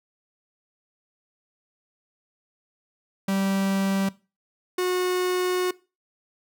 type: tone pair in turn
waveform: 45% pulse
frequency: 194.6 / 364.2 Hz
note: G3 / F#4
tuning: -12 / -27 cents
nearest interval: major seventh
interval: 1085 cents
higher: second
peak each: -22 dBFS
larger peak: neither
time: 3.28-4.09 / 4.78-5.71 s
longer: second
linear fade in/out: 5 ms
effects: noise-tail reverb RT60 0.3 s tail -20 dB re dry